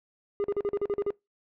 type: tone bursts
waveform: triangle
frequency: 406.8 Hz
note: G#4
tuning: 36 cents flat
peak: -23 dBFS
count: 9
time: 0.4-1.105 s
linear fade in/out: 0 ms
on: 41 ms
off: 42 ms
effects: noise-tail reverb RT60 0.2 s tail -24 dB re dry + low-pass 2000 Hz 12 dB/octave